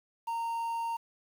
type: tone with quantisation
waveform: triangle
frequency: 923 Hz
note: A#5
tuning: 17 cents flat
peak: -29 dBFS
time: 0.27-0.97 s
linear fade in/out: 10 ms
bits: 9
effects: none